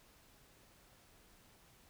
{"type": "silence", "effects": ["pink hiss -65 dBFS RMS until 1.89 s"]}